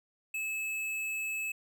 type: tone with hard clipping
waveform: sine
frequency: 2600 Hz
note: E7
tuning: 24 cents flat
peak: -34 dBFS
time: 0.34-1.52 s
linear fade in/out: 5 ms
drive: 12 dB
effects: none